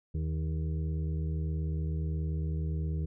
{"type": "harmonic tone with a mistuned harmonic", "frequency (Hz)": 78.5, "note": "D#2", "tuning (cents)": 16, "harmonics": [1, 2, 4, 5, 6], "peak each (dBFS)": [-31, -34, -47, -48, -52], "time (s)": [0.14, 3.06], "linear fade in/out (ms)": 10, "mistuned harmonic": 5, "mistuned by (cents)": 38, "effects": []}